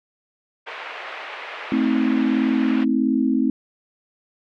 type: band-pass noise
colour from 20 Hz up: white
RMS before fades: -34 dBFS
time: 0.66-2.85 s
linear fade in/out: 20 ms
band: 460 to 2600 Hz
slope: 24 dB/octave
type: chord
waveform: sine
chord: A diminished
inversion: none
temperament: equal with one note detuned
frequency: 220 / 261.6 / 318.6 Hz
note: A3 / C4 / Eb4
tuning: 0 / 0 / +41 cents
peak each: -22 / -19 / -23 dBFS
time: 1.72-3.5 s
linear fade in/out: 2 ms
effects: none